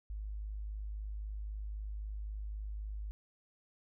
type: tone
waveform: sine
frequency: 51.9 Hz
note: G#1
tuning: in tune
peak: -38 dBFS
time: 0.1-3.11 s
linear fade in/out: 0 ms
effects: none